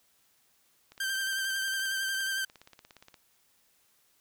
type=click train; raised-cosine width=0.2 ms; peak=-33 dBFS; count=39; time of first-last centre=0.92-3.142 s; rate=17.1 Hz
type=tone with vibrato; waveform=sawtooth; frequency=1568 Hz; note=G6; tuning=in tune; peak=-26 dBFS; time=1-2.45 s; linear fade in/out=5 ms; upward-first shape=triangle; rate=11 Hz; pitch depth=32 cents each way
effects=white hiss -68 dBFS RMS until 4.2 s